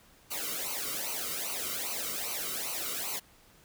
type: noise with flanger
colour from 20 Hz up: white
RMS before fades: -35 dBFS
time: 0.3-3.2 s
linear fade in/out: 20 ms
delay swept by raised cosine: 0.57 to 1.2 ms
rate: 2.5 Hz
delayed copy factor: -0.85
effects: pink hiss -60 dBFS RMS until 3.64 s